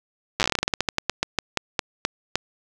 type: slowing click train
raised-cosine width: 0.2 ms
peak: -3 dBFS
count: 24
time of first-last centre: 0.4-2.356 s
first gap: 8 ms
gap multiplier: 1.18
effects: none